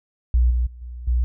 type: tone with level steps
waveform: sine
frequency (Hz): 60.6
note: B1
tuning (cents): -32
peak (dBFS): -13 / -17 / -37 / -31 / -16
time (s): 0.34-1.24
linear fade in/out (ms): 0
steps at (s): 0.5 / 0.66 / 0.81 / 1.07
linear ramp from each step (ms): 10
effects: none